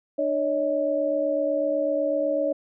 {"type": "tone cluster", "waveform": "sine", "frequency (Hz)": [299.7, 561, 629], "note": ["D4", "C#5", "D#5"], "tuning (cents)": [35, 21, 19], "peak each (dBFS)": [-29, -23, -28], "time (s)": [0.18, 2.53], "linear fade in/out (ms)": 10, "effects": []}